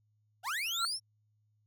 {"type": "linear sweep", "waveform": "35% pulse", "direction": "up", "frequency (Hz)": [655, 5588], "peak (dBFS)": -31, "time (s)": [0.43, 1], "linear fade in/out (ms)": 50}
{"type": "tone with exponential growth", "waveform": "sine", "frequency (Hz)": 1369, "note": "F6", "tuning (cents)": -35, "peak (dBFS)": -27, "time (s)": [0.65, 0.85], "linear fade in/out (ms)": 1, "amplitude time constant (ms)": 43}
{"effects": ["added 106 Hz sine -70 dBFS peak until 1.66 s"]}